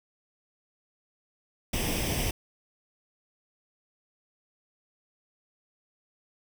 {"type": "noise with comb filter", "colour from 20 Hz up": "pink", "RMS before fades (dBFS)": -29, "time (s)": [1.73, 2.31], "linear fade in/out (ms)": 5, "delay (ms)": 0.36, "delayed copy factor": 0.7, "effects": []}